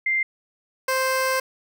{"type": "tone pair in turn", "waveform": ["sine", "15% pulse"], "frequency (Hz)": [2093, 523.2], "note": ["C7", "C5"], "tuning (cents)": [0, 0], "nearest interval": "2 octaves", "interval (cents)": 2400, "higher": "first", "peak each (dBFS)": [-19, -14], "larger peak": "second", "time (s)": [[0.06, 0.23], [0.88, 1.4]], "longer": "second", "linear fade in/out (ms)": 5, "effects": []}